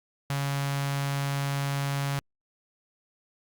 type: tone with notch filter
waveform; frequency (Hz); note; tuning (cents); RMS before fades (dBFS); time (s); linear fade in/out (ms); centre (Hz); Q
sawtooth; 140; C#3; +18; -29; 0.3-2.19; 0; 350; 0.69
effects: Opus 48 kbps